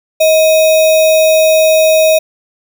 sine tone with sample-and-hold, 632 Hz, D#5, 27 cents sharp, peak -5 dBFS, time 0.2-2.19 s, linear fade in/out 10 ms, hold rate 3150 Hz, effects none

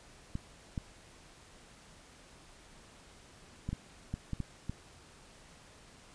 clicks, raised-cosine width 5 ms, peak -23 dBFS, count 8, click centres 0.354 / 0.778 / 3.69 / 3.73 / 4.14 / 4.333 / 4.403 / 4.696 s, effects pink hiss -57 dBFS RMS until 6.14 s + resampled to 22050 Hz

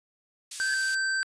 white high-pass noise, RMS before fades -36 dBFS, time 0.51-0.95 s, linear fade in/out 5 ms, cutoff 3200 Hz, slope 12 dB/octave
triangle tone with exponential growth, 1691 Hz, G#6, 31 cents sharp, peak -27 dBFS, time 0.53-0.74 s, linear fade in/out 2 ms, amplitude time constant 45 ms
square tone, 1556 Hz, G6, 13 cents flat, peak -26 dBFS, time 0.6-1.23 s, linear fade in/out 0 ms
effects resampled to 22050 Hz

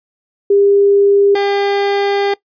sine / 30% pulse tone pair in turn, 401.2 / 401.2 Hz, G4 / G4, +40 / +40 cents, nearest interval unison, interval 0 cents, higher neither, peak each -7 / -10 dBFS, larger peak first, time 0.5-1.35 / 1.35-2.34 s, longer second, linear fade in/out 5 ms, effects noise-tail reverb RT60 0.1 s tail -20 dB re dry + resampled to 11025 Hz

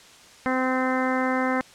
harmonic tone, 258.2 Hz, C4, 23 cents flat, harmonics 1 / 2 / 3 / 4 / 5 / 6 / 7 / 8, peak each -25 / -28 / -30 / -31 / -32 / -33 / -33 / -34 dBFS, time 0.46-1.61 s, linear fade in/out 0 ms, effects white hiss -49 dBFS RMS until 1.74 s + low-pass 7000 Hz 12 dB/octave

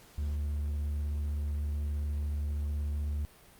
triangle tone with vibrato, 73.42 Hz, D2, in tune, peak -28 dBFS, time 0.18-3.25 s, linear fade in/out 0 ms, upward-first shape triangle, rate 16 Hz, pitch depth 12 cents each way, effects pink hiss -57 dBFS RMS until 3.59 s + Opus 48 kbps

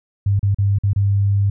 sine tone with dropouts, 99.9 Hz, G2, 33 cents sharp, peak -13 dBFS, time 0.26-1.5 s, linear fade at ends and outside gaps 5 ms, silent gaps 0.394-0.429 / 0.546-0.585 / 0.786-0.835 / 0.933-0.96 s, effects none

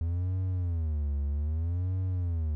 triangle tone with vibrato, 81.3 Hz, E2, 23 cents flat, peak -25 dBFS, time 0.01-2.55 s, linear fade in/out 0 ms, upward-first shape sine, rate 0.63 Hz, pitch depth 240 cents each way, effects none

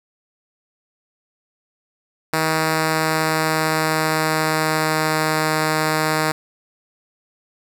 5% pulse tone with pitch glide, 158.7 to 156.06 Hz, D#3 to D#3, +35 to +6 cents, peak -6 dBFS, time 2.33-6.32 s, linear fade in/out 5 ms, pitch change -29 cents, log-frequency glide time 2.57-5.55 s, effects none

